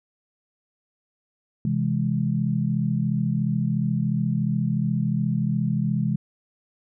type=chord; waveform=sine; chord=C augmented; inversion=none; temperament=equal; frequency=130.81 / 164.81 / 207.7 Hz; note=C3 / E3 / G#3; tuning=0 / 0 / 0 cents; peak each=-25 dBFS; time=1.65-6.16 s; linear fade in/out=2 ms; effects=none